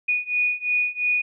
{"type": "beating tone pair", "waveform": "sine", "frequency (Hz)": [2464, 2466.9], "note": ["D#7", "D#7"], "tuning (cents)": [-17, -15], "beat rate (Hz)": 2.9, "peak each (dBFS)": [-24, -23], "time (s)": [0.08, 1.22], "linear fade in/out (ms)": 10, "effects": []}